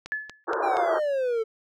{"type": "click train", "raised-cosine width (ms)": 0.2, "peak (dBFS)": -20, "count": 4, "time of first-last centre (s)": [0.06, 0.769], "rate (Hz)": 4.23}
{"type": "tone with exponential decay", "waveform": "sine", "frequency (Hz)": 1721, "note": "A6", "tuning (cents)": -39, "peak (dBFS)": -23, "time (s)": [0.12, 0.44], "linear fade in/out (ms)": 0, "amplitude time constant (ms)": 68}
{"type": "band-pass noise", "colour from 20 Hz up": "pink", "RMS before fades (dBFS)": -27, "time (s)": [0.47, 1], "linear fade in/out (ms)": 20, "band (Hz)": [340, 1600], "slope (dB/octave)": 96}
{"type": "exponential sweep", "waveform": "triangle", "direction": "down", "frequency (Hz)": [817, 437.6], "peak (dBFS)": -21, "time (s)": [0.62, 1.44], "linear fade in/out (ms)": 20}
{"effects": []}